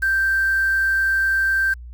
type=tone with quantisation; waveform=sine; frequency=1568 Hz; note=G6; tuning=in tune; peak=-16 dBFS; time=0.02-1.74 s; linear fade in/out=10 ms; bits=6; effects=added 60 Hz sine -34 dBFS peak until 1.93 s